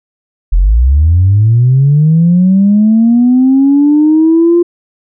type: linear sweep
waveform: sine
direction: up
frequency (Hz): 39 to 349.2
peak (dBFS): -3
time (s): 0.52-4.63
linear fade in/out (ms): 10
effects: tanh soft clip ceiling 0 dBFS